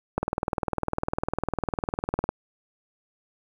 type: click train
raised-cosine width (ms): 1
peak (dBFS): -10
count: 43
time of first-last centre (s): 0.18-2.291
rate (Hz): 19.9
effects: 8-bit